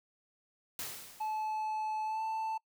white noise with exponential decay, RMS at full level -38 dBFS, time 0.79-1.67 s, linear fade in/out 1 ms, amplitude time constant 190 ms
triangle tone with pitch glide, 865 to 883.2 Hz, A5 to A5, -30 to +6 cents, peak -31 dBFS, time 1.2-2.58 s, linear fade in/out 10 ms, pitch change +36 cents, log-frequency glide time 2.04-2.22 s
effects noise-tail reverb RT60 0.1 s tail -24 dB re dry

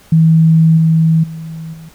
sine tone with level steps, 161.5 Hz, E3, 35 cents flat, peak -5 / -7 / -23 / -30 dBFS, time 0.12-1.89 s, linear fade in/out 5 ms, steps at 0.77 / 1.23 / 1.73 s, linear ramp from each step 10 ms, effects pink hiss -45 dBFS RMS until 1.94 s

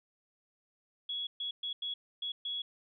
sine tone bursts at uneven times, 3354 Hz, G#7, 16 cents sharp, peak -34 dBFS, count 6, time 1.09-1.27 / 1.4-1.51 / 1.63-1.73 / 1.82-1.94 / 2.22-2.32 / 2.45-2.62 s, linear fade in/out 5 ms, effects none

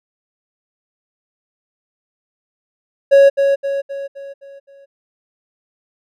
triangle tone with echo, 554.4 Hz, C#5, in tune, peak -3 dBFS, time 3.11-3.3 s, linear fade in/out 20 ms, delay 260 ms, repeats 6, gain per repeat -6 dB, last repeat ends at 4.86 s, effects none

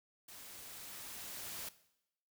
white noise with level ramp, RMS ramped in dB -53 to -44 dBFS, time 0.28-1.69 s, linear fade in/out 5 ms, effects noise-tail reverb RT60 0.8 s tail -17 dB re dry

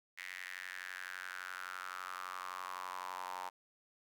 sawtooth tone with high-pass filter sweep, 91.8 Hz, F#2, 13 cents flat, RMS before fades -45 dBFS, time 0.17-3.5 s, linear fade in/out 20 ms, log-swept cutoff 2000 to 900 Hz, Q 5.4, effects none

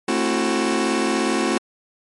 sawtooth chord, F# half-diminished seventh, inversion first, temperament just, 222 / 266.4 / 333 / 370 Hz, A3 / C4 / E4 / F#4, +16 / +31 / +18 / 0 cents, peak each -20 dBFS, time 0.08-1.58 s, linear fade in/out 5 ms, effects MP3 48 kbps

